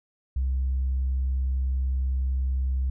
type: tone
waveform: sine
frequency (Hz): 65.41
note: C2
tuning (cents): 0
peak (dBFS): -21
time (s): 0.36-2.9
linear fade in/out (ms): 5
effects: tanh soft clip ceiling -20 dBFS